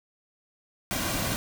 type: noise with comb filter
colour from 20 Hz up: pink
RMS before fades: -29 dBFS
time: 0.91-1.36 s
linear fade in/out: 0 ms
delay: 2.3 ms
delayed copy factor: -0.5
effects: none